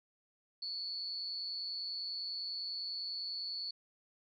sine tone with amplitude modulation, 4435 Hz, C#8, in tune, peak -34 dBFS, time 0.62-3.71 s, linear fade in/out 5 ms, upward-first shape sine, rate 180 Hz, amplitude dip 80%, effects none

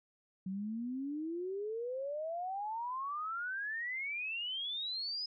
sine exponential sweep, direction up, 184.5 to 5100 Hz, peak -36 dBFS, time 0.46-5.26 s, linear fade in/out 5 ms, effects none

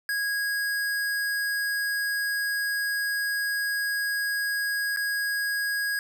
square tone with dropouts, 1650 Hz, G#6, 12 cents flat, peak -26 dBFS, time 0.09-5.99 s, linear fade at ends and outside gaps 1 ms, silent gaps 4.963-4.971 s, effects none

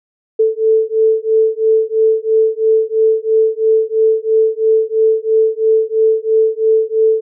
sine beating tone pair, 440 / 443 Hz, A4 / A4, 0 / +12 cents, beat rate 3 Hz, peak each -13 dBFS, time 0.39-7.21 s, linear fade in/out 10 ms, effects none

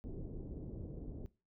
pink low-pass noise, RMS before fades -45 dBFS, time 0.04-1.26 s, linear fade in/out 0 ms, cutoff 430 Hz, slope 24 dB/octave, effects noise-tail reverb RT60 0.3 s tail -19 dB re dry

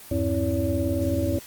sine tone cluster, 82.1 / 100.7 / 266.1 / 328.6 / 568 Hz, E2 / G2 / C4 / E4 / C#5, -6 / +47 / +29 / -5 / +42 cents, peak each -28 dBFS, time 0.11-1.39 s, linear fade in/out 5 ms, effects white hiss -44 dBFS RMS until 1.46 s + Opus 24 kbps

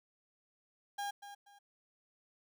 35% pulse tone with echo, 810 Hz, G#5, 43 cents flat, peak -35 dBFS, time 0.98-1.11 s, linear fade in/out 10 ms, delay 240 ms, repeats 2, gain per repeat -11 dB, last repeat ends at 1.59 s, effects none

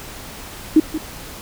sine tone with echo, 312.6 Hz, D#4, 8 cents sharp, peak -6 dBFS, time 0.76-0.8 s, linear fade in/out 5 ms, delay 180 ms, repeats 1, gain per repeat -13 dB, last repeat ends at 0.98 s, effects pink hiss -35 dBFS RMS until 1.41 s

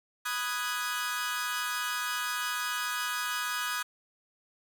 sawtooth chord, G# minor seventh, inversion first, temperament equal, 987.8 / 1244.5 / 1480 / 1661.2 Hz, B5 / D#6 / F#6 / G#6, 0 / 0 / 0 / 0 cents, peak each -36 / -31 / -33 / -32 dBFS, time 0.25-3.83 s, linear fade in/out 10 ms, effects none

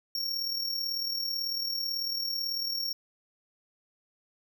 square tone with amplitude modulation, 5520 Hz, F8, 21 cents flat, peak -28 dBFS, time 0.15-2.93 s, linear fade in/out 2 ms, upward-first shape sine, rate 38.1 Hz, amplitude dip 50%, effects none

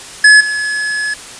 square tone with level steps, 1703 Hz, G#6, 43 cents sharp, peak -3 / -16 dBFS, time 0.24-1.14 s, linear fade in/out 5 ms, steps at 0.4 s, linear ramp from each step 10 ms, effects white hiss -31 dBFS RMS until 1.39 s + resampled to 22050 Hz

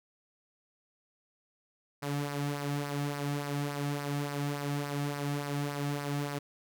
sawtooth tone with flanger, 143.7 Hz, D3, 37 cents flat, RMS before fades -34 dBFS, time 2.02-6.39 s, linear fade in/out 10 ms, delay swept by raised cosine 0.28 to 2.08 ms, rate 3.5 Hz, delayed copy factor -0.55, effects none

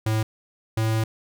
square tone pair in turn, 109.6 / 110.94 Hz, A2 / A2, -6 / +15 cents, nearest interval unison, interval 21 cents, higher second, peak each -21 dBFS, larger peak neither, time 0.06-0.23 / 0.77-1.04 s, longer second, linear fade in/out 5 ms, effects none

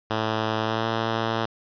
5% pulse tone with pitch glide, 110 to 113.09 Hz, A2 to A2, 0 to +48 cents, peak -12 dBFS, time 0.1-1.46 s, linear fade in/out 10 ms, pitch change +48 cents, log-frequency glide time 0.62-0.83 s, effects resampled to 11025 Hz + 8-bit

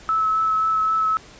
sine tone with vibrato, 1300 Hz, E6, 24 cents flat, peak -17 dBFS, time 0.09-1.17 s, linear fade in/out 0 ms, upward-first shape sine, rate 3.8 Hz, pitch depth 12 cents each way, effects pink hiss -45 dBFS RMS until 1.39 s + resampled to 16000 Hz

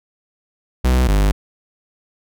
45% pulse tone pair in turn, 63 / 50 Hz, B1 / G1, +35 / +35 cents, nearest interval major third, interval 400 cents, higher first, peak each -12 dBFS, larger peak neither, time 0.84-1.08 / 1.08-1.32 s, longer neither, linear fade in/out 10 ms, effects none

